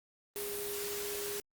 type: tone in noise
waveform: sine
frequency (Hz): 408.7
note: G#4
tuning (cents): -28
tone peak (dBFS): -39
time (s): 0.36-1.4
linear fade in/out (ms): 0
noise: white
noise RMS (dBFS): -40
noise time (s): 0.36-1.4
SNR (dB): -2
effects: Opus 32 kbps